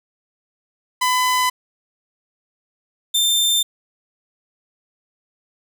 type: tone pair in turn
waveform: sawtooth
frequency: 1006 / 3585 Hz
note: B5 / A7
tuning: +32 / +32 cents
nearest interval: octave + minor seventh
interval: 2200 cents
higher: second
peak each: -12 dBFS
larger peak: neither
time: 1.01-1.5 / 3.14-3.63 s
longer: neither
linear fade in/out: 10 ms
effects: none